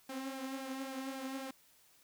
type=tone with flanger; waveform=sawtooth; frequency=266.3 Hz; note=C4; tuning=31 cents sharp; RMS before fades=-42 dBFS; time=0.09-1.51 s; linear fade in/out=5 ms; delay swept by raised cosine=1.2 to 4.9 ms; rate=3.7 Hz; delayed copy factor=+0.55; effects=white hiss -66 dBFS RMS until 2.03 s